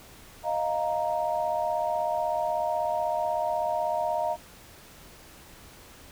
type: chord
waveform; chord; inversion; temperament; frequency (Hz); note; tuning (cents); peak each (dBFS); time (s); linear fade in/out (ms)
sine; Eb suspended second; none; equal; 622.3 / 698.5 / 932.3; Eb5 / F5 / Bb5; 0 / 0 / 0; -29 / -29 / -30; 0.43-4.37; 50
effects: pink hiss -50 dBFS RMS until 6.11 s